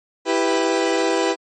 30% pulse chord, E minor, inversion none, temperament equal, 329.6 / 392 / 493.9 Hz, E4 / G4 / B4, 0 / 0 / 0 cents, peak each -19 dBFS, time 0.25-1.36 s, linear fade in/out 50 ms, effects MP3 32 kbps

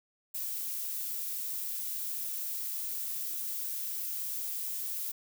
violet noise, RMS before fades -36 dBFS, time 0.34-5.12 s, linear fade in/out 10 ms, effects none

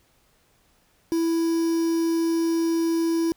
triangle tone with quantisation, 330.9 Hz, E4, 7 cents sharp, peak -18 dBFS, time 1.12-3.32 s, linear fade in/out 0 ms, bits 6, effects pink hiss -63 dBFS RMS until 3.36 s

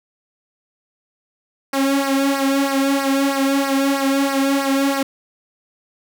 sawtooth tone with flanger, 274.4 Hz, C#4, 17 cents flat, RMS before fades -18 dBFS, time 1.73-5.03 s, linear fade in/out 5 ms, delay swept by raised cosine 0.28 to 2.68 ms, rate 3.1 Hz, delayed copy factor -0.8, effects none

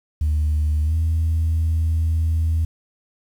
sine tone with pitch glide, 76 to 80.99 Hz, D#2 to E2, -40 to -30 cents, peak -15 dBFS, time 0.21-2.65 s, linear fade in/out 5 ms, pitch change +110 cents, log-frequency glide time 0.84-0.95 s, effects tanh soft clip ceiling -14 dBFS + 8-bit

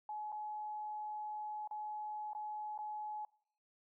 sine tone with dropouts, 848 Hz, G#5, 36 cents sharp, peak -40 dBFS, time 0.09-3.25 s, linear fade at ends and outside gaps 2 ms, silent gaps 0.32-0.325 / 1.675-1.71 / 2.333-2.349 / 2.778-2.788 s, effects noise-tail reverb RT60 0.7 s tail -24 dB re dry

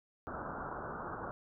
white low-pass noise, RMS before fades -42 dBFS, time 0.27-1.31 s, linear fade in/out 0 ms, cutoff 1500 Hz, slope 96 dB/octave, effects none

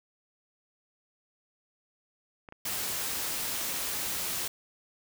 clicks, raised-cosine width 0.5 ms, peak -30 dBFS, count 5, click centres 2.488 / 2.524 / 2.928 / 3.029 / 3.85 s
white noise, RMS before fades -33 dBFS, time 2.65-4.48 s, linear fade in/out 5 ms
effects none

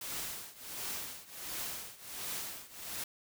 white noise with tremolo, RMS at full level -38 dBFS, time 0.01-3.04 s, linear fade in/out 5 ms, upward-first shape triangle, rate 1.4 Hz, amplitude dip 90%, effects none

